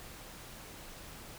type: silence
effects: pink hiss -49 dBFS RMS until 1.38 s